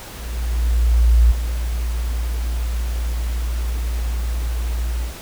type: tone with ADSR envelope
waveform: sine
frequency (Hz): 58.3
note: A#1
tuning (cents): +1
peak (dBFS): -8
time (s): 0.11-5.15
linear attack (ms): 1200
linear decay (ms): 12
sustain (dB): -11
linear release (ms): 130
effects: pink hiss -36 dBFS RMS until 5.21 s